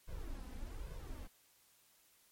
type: noise with flanger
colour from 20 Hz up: brown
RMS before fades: -45 dBFS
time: 0.07-1.28 s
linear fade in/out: 20 ms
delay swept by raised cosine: 1.9 to 4 ms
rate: 1.2 Hz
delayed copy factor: +0.75
effects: white hiss -69 dBFS RMS until 2.31 s + MP3 64 kbps